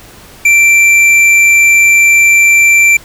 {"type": "tone with hard clipping", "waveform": "triangle", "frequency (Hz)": 2349, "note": "D7", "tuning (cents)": 0, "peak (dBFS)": -5, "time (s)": [0.45, 2.97], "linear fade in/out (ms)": 5, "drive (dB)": 11, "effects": ["pink hiss -36 dBFS RMS until 3.04 s"]}